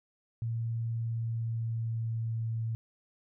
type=tone with pitch glide; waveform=sine; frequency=115 to 113.22 Hz; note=A#2 to A2; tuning=-23 to +50 cents; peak=-30 dBFS; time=0.42-2.75 s; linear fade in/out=0 ms; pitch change=-27 cents; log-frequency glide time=0.9-2.52 s; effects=none